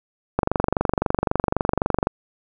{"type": "click train", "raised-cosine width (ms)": 1, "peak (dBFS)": -4, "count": 41, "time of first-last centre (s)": [0.39, 2.071], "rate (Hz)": 23.8, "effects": []}